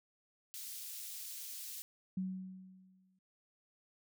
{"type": "high-pass noise", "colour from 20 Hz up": "white", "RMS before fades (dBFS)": -46, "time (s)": [0.54, 1.82], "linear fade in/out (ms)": 0, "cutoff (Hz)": 3800, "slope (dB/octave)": 12}
{"type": "tone with exponential decay", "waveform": "sine", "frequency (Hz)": 187.2, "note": "F#3", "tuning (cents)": 20, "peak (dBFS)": -33, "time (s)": [2.17, 3.19], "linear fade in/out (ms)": 5, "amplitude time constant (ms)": 220}
{"effects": []}